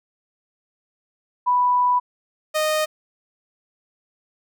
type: tone pair in turn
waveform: sine / sawtooth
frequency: 987.8 / 618 Hz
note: B5 / D#5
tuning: 0 / -12 cents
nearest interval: minor sixth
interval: 812 cents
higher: first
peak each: -15 dBFS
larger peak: neither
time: 1.46-2 / 2.54-2.86 s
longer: first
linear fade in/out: 20 ms
effects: none